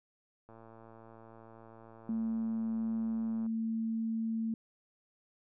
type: click train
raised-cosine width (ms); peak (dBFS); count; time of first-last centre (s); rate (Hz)
1; -40; 337; 0.49-3.463; 113
type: tone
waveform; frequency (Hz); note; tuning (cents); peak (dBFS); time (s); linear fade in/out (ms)
sine; 224.7; A3; +37; -31; 2.09-4.54; 2
effects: none